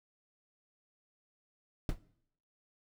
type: noise with exponential decay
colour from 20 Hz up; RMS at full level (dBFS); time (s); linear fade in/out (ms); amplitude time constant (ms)
brown; -25; 1.89-1.99; 1; 21
effects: noise-tail reverb RT60 0.7 s tail -20 dB re dry